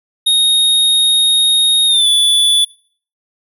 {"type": "tone with pitch glide", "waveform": "square", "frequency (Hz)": [3729, 3459], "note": ["A#7", "A7"], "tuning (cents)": [0, -30], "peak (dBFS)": -9, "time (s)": [0.26, 2.65], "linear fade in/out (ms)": 10, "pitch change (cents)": -130, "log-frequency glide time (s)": [1.87, 2.07], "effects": ["noise-tail reverb RT60 0.5 s tail -24 dB re dry"]}